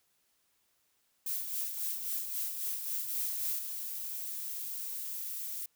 violet noise with tremolo, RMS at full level -34 dBFS, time 1.26-3.59 s, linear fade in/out 5 ms, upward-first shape sine, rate 3.7 Hz, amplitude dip 50%
violet noise, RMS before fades -39 dBFS, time 3.08-5.66 s, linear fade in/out 5 ms
effects white hiss -74 dBFS RMS until 5.75 s

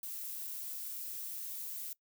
violet noise, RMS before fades -42 dBFS, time 0.03-1.93 s, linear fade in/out 2 ms, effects noise-tail reverb RT60 0.1 s tail -21 dB re dry

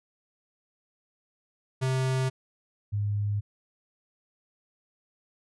square / sine tone pair in turn, 130.81 / 102.96 Hz, C3 / G#2, 0 / -15 cents, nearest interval major third, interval 415 cents, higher first, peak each -25 dBFS, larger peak neither, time 1.81-2.3 / 2.92-3.41 s, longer neither, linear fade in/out 20 ms, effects resampled to 24000 Hz

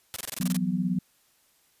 white noise bursts, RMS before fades -33 dBFS, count 10, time 0.14-0.567 s, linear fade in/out 0 ms, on 22 ms, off 23 ms
sine chord, E suspended second, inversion none, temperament equal with one note detuned, 167.69 / 185 / 246.9 Hz, E3 / F#3 / B3, +30 / 0 / 0 cents, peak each -31 / -26 / -31 dBFS, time 0.4-0.99 s, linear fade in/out 5 ms
effects white hiss -65 dBFS RMS until 1.8 s + resampled to 32000 Hz

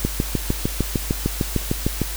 click train, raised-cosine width 3 ms, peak -6 dBFS, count 14, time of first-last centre 0.05-2.017 s, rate 6.61 Hz, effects added 50 Hz sine -28 dBFS peak until 2.16 s + white hiss -31 dBFS RMS until 2.16 s

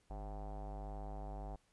square tone with low-pass filter, 50.8 Hz, G#1, 38 cents flat, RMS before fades -45 dBFS, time 0.1-1.56 s, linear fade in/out 5 ms, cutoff 770 Hz, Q 5.3, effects pink hiss -75 dBFS RMS until 1.72 s + resampled to 24000 Hz

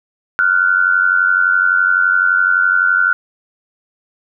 sine tone pair together, 1400 / 1491.8 Hz, F6 / F#6, +4 / +14 cents, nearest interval minor second, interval 110 cents, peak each -13 dBFS, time 0.39-3.13 s, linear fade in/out 0 ms, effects none

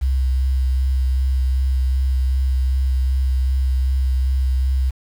sine tone with vibrato, 65.41 Hz, C2, in tune, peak -14 dBFS, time 0.01-4.91 s, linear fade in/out 20 ms, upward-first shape sine, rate 2.6 Hz, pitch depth 19 cents each way, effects tanh soft clip ceiling -11 dBFS + 7-bit

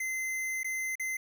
square tone with dropouts, 2064 Hz, C7, 24 cents flat, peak -32 dBFS, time 0-1.17 s, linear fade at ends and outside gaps 5 ms, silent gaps 0.633-0.644 / 0.955-0.996 s, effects none

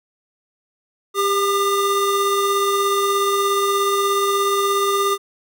square tone pair together, 397.4 / 1209 Hz, G4 / D6, +24 / +50 cents, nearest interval octave + perfect fifth, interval 1926 cents, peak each -20 dBFS, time 1.14-5.18 s, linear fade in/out 50 ms, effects none

